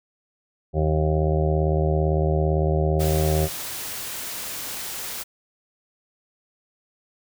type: harmonic tone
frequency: 77.78 Hz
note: D#2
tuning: in tune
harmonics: 1 / 2 / 4 / 5 / 6 / 7 / 8 / 9 / 10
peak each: -22 / -23 / -35 / -26 / -38 / -28 / -35 / -31 / -39 dBFS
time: 0.73-3.49 s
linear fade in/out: 50 ms
type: noise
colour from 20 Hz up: white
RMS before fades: -32 dBFS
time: 2.99-5.24 s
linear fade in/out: 20 ms
effects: none